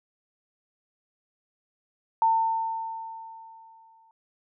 sine tone with exponential decay, 900 Hz, A5, 39 cents sharp, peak -17 dBFS, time 2.22-4.11 s, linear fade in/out 1 ms, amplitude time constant 410 ms, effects none

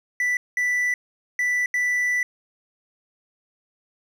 triangle tone bursts at uneven times, 1975.5 Hz, B6, in tune, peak -18 dBFS, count 4, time 0.2-0.37 / 0.57-0.94 / 1.39-1.66 / 1.74-2.23 s, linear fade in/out 2 ms, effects none

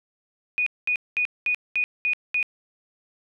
sine tone bursts, 2471 Hz, D#7, 13 cents flat, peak -20 dBFS, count 7, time 0.58-2.428 s, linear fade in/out 0 ms, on 84 ms, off 210 ms, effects none

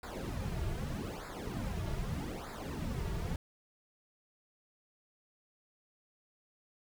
brown noise with flanger, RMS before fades -38 dBFS, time 0.03-3.36 s, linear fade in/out 2 ms, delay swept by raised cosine 0.33 to 3.93 ms, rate 0.81 Hz, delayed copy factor -0.85, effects none

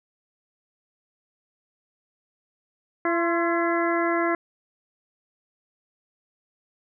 harmonic tone with a mistuned harmonic, 338.2 Hz, E4, 44 cents sharp, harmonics 1 / 2 / 3 / 4 / 5 / 6, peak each -24 / -27 / -29 / -30 / -31 / -32 dBFS, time 3.05-4.35 s, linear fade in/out 2 ms, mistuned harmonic 3, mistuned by +54 cents, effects none

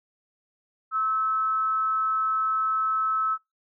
sine tone with frequency modulation, 1300 Hz, E6, 24 cents flat, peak -22 dBFS, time 0.91-3.38 s, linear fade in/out 50 ms, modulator 221 Hz, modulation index 0.23, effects noise-tail reverb RT60 0.2 s tail -23 dB re dry

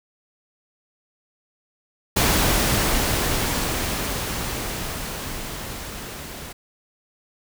pink noise with level ramp, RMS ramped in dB -18 to -36 dBFS, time 2.16-6.53 s, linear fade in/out 10 ms, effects none

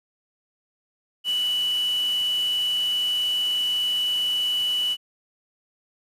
sine tone in noise, 2960 Hz, F#7, in tune, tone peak -21 dBFS, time 1.24-4.97 s, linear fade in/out 50 ms, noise white, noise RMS -39 dBFS, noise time 1.24-4.97 s, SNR +15 dB, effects resampled to 32000 Hz

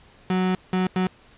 35% pulse tone bursts at uneven times, 185 Hz, F#3, in tune, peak -18 dBFS, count 3, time 0.3-0.55 / 0.73-0.87 / 0.96-1.07 s, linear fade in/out 2 ms, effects pink hiss -53 dBFS RMS until 1.37 s + resampled to 8000 Hz

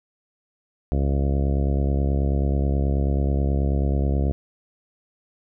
harmonic tone, 69.3 Hz, C#2, in tune, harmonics 1 / 2 / 3 / 4 / 5 / 6 / 7 / 8 / 9 / 10, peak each -20 / -26 / -30 / -32 / -34 / -36 / -37 / -38 / -39 / -40 dBFS, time 0.92-4.32 s, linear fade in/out 0 ms, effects none

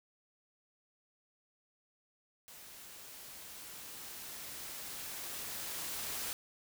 white noise with level ramp, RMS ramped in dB -53 to -39 dBFS, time 2.48-6.33 s, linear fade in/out 0 ms, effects none

